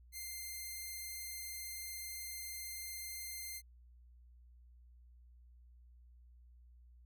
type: tone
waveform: 5% pulse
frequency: 2097 Hz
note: C7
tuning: 3 cents sharp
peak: -33 dBFS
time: 0.12-3.62 s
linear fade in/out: 50 ms
effects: added 60 Hz sine -58 dBFS peak until 7.05 s